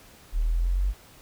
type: exponential sweep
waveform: sine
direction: up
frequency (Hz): 37.81 to 49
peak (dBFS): -21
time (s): 0.32-0.94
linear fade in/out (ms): 50
effects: pink hiss -52 dBFS RMS until 1.21 s